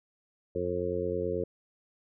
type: harmonic tone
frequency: 89.3 Hz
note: F2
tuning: 39 cents sharp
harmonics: 1 / 2 / 3 / 4 / 5 / 6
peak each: -39 / -40 / -41 / -35 / -32 / -35 dBFS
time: 0.55-1.44 s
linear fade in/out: 5 ms
effects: none